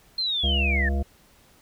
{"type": "linear sweep", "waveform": "sine", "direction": "down", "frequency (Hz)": [4231, 1723], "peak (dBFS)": -23, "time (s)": [0.18, 0.89], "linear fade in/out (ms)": 5}
{"type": "harmonic tone", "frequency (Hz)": 68.9, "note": "C#2", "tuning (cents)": -10, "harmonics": [1, 3, 5, 7, 9, 10], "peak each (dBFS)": [-22, -32, -37, -39, -42, -37], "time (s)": [0.43, 1.03], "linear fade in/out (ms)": 10}
{"effects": ["pink hiss -57 dBFS RMS until 1.61 s"]}